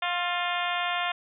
harmonic tone with a mistuned harmonic, 353.1 Hz, F4, 19 cents sharp, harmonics 2 / 3 / 4 / 5 / 6 / 7 / 8 / 9 / 10, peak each -31 / -33 / -34 / -35 / -36 / -36 / -37 / -38 / -38 dBFS, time 0.02-1.12 s, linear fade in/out 5 ms, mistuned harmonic 4, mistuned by -29 cents, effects none

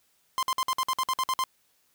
45% pulse tone bursts, 1044 Hz, C6, 4 cents flat, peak -24 dBFS, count 11, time 0.38-1.438 s, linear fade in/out 0 ms, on 48 ms, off 53 ms, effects white hiss -68 dBFS RMS until 1.94 s

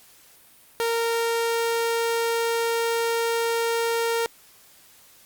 sawtooth tone, 462.1 Hz, A#4, 15 cents flat, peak -18 dBFS, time 0.8-4.26 s, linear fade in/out 0 ms, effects white hiss -53 dBFS RMS until 5.25 s + Opus 48 kbps

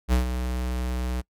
square tone with ADSR envelope, 62.2 Hz, B1, 13 cents sharp, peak -17 dBFS, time 0.08-1.22 s, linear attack 47 ms, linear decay 120 ms, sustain -9 dB, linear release 22 ms, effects noise-tail reverb RT60 0.1 s tail -25 dB re dry + MP3 96 kbps

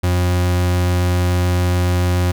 40% pulse tone, 89.3 Hz, F2, 39 cents sharp, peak -13 dBFS, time 0.03-2.32 s, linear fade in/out 10 ms, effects none

